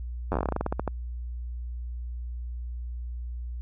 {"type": "slowing click train", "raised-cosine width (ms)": 1, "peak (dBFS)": -13, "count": 17, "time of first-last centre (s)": [0.32, 0.877], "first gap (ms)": 10, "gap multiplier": 1.15, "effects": ["added 60 Hz sine -32 dBFS peak until 3.61 s"]}